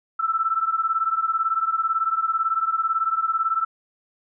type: beating tone pair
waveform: sine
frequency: 1318.5 / 1336.5 Hz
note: E6 / E6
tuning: 0 / +23 cents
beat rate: 18 Hz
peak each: -22 / -24 dBFS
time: 0.19-3.65 s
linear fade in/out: 10 ms
effects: none